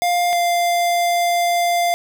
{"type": "tone pair in turn", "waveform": "square", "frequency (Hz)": [703, 695.7], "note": ["F5", "F5"], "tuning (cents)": [11, -7], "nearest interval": "unison", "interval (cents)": 18, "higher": "first", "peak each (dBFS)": -16, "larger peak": "neither", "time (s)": [[0.02, 0.33], [0.33, 1.94]], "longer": "second", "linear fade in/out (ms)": 0, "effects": []}